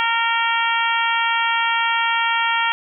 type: harmonic tone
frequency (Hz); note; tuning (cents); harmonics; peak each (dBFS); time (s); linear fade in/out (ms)
461; A#4; -19; 2 / 3 / 4 / 5 / 6 / 7; -21 / -23 / -24 / -25 / -26 / -26; 0-2.72; 0
effects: none